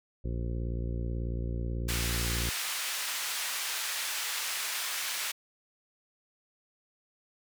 harmonic tone, 58.27 Hz, A#1, in tune, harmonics 1 / 2 / 3 / 4 / 5 / 6 / 7 / 8 / 9, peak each -32 / -36 / -43 / -44 / -48 / -45 / -49 / -52 / -50 dBFS, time 0.24-2.5 s, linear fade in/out 10 ms
pink band-pass noise, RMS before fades -34 dBFS, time 1.88-5.32 s, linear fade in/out 10 ms, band 1600 to 16000 Hz, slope 12 dB/octave
effects none

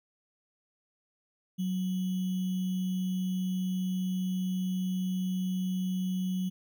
sine tone with sample-and-hold, 185.1 Hz, F#3, 1 cent sharp, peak -28 dBFS, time 1.58-6.5 s, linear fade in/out 20 ms, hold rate 3150 Hz, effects none

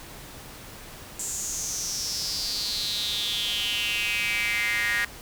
square tone with high-pass filter sweep, 110 Hz, A2, in tune, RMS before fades -28 dBFS, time 1.19-5.05 s, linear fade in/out 5 ms, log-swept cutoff 7500 to 1800 Hz, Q 6.8, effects pink hiss -43 dBFS RMS until 5.21 s

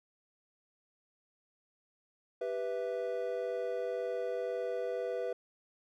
triangle chord, E minor, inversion first, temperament equal, 392 / 493.9 / 659.3 Hz, G4 / B4 / E5, 0 / 0 / 0 cents, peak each -38 / -33 / -38 dBFS, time 2.41-5.33 s, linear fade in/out 5 ms, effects none

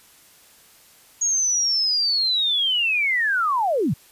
sine linear sweep, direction down, 6660 to 103.83 Hz, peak -18 dBFS, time 1.21-3.94 s, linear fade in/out 10 ms, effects white hiss -52 dBFS RMS until 4.11 s + resampled to 32000 Hz

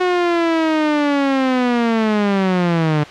sawtooth linear sweep, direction down, 366.3 to 146.83 Hz, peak -10 dBFS, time 0-3.04 s, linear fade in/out 10 ms, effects white hiss -35 dBFS RMS until 3.1 s + low-pass 3000 Hz 12 dB/octave

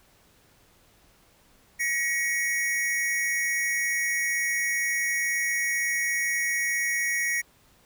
square tone pair together, 1906.9 / 2222 Hz, A#6 / C#7, +39 / +4 cents, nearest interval minor third, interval 265 cents, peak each -27 / -29 dBFS, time 1.79-7.42 s, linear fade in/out 20 ms, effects pink hiss -60 dBFS RMS until 7.85 s

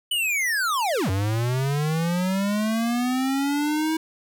square linear two-way sweep, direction down then up, 3009 to 92.5 to 321.4 Hz, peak -22 dBFS, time 0.11-3.97 s, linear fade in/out 5 ms, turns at 1.1 s, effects none

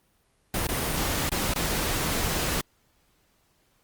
pink noise with dropouts, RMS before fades -27 dBFS, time 0.54-2.61 s, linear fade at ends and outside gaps 2 ms, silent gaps 0.669-0.688 / 1.293-1.317 / 1.538-1.559 s, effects pink hiss -67 dBFS RMS until 3.83 s + Opus 32 kbps

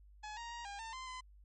sawtooth tone with pitch steps, 848 / 936 / 943 / 806 / 901 / 1037 / 1020 Hz, G#5 / A#5 / A#5 / G5 / A5 / C6 / C6, +36 / +7 / +20 / +48 / +41 / -16 / -44 cents, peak -40 dBFS, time 0.23-1.21 s, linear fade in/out 10 ms, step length 140 ms, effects added 50 Hz sine -57 dBFS peak until 1.44 s + MP3 32 kbps

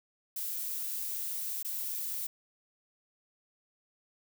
violet noise with dropouts, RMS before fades -36 dBFS, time 0.36-2.27 s, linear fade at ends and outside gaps 5 ms, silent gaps 1.628-1.647 s, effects none

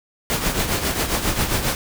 pink noise with tremolo, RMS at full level -19 dBFS, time 0.3-1.75 s, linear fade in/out 0 ms, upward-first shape triangle, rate 7.4 Hz, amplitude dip 65%, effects none

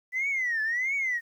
sine tone with vibrato, 1975.5 Hz, B6, in tune, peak -24 dBFS, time 0.12-1.21 s, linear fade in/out 50 ms, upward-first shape triangle, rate 1.5 Hz, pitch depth 240 cents each way, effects tanh soft clip ceiling -22 dBFS + 10-bit

